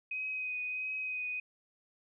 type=tone with vibrato; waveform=sine; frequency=2512 Hz; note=D#7; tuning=16 cents sharp; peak=-34 dBFS; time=0.11-1.4 s; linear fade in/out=5 ms; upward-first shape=triangle; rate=1.5 Hz; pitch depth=20 cents each way; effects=none